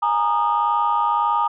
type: chord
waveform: sine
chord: Ab suspended second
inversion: none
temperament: equal with one note detuned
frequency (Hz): 830.6 / 932.3 / 1228.8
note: Ab5 / Bb5 / Eb6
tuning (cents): 0 / 0 / -22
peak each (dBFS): -22 / -19 / -20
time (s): 0.02-1.48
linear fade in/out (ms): 10
effects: tanh soft clip ceiling -10 dBFS